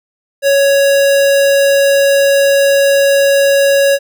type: tone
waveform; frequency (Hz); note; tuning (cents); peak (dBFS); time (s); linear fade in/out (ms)
square; 556; C#5; +5; -8; 0.42-3.99; 50
effects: none